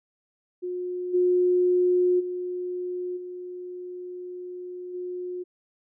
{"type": "tone with level steps", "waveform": "sine", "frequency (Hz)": 360, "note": "F#4", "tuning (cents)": -47, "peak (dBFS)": [-28, -18, -28, -34, -30], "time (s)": [0.62, 5.44], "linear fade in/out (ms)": 20, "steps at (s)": [1.13, 2.19, 3.16, 4.93], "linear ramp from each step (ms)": 20, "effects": []}